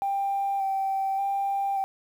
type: tone with vibrato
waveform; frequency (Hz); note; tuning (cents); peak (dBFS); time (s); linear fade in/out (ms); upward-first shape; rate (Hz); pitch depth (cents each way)
sine; 784; G5; 0; -23; 0.02-1.84; 0; square; 0.86; 16
effects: tanh soft clip ceiling -20 dBFS + 9-bit